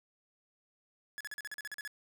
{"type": "tone bursts", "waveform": "45% pulse", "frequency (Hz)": 1699, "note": "G#6", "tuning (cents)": 39, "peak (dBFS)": -39, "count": 11, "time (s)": [1.18, 1.876], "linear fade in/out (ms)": 0, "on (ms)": 26, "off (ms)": 41, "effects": []}